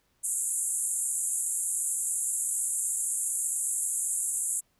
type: band-pass noise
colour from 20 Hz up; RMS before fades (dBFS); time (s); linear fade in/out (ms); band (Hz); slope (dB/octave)
white; -30; 0.23-4.61; 20; 7100 to 11000; 96
effects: pink hiss -71 dBFS RMS until 4.79 s